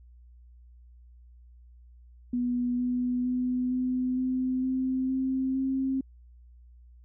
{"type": "tone with pitch steps", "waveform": "sine", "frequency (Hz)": [245.2, 248, 250.9, 253.8, 256.8, 259.8, 262.8, 265.9], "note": ["B3", "B3", "B3", "B3", "C4", "C4", "C4", "C4"], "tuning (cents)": [-12, 7, 28, 47, -32, -12, 8, 28], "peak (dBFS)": -25, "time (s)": [2.33, 6.01], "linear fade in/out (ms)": 5, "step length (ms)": 460, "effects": ["added 60 Hz sine -50 dBFS peak until 7.04 s"]}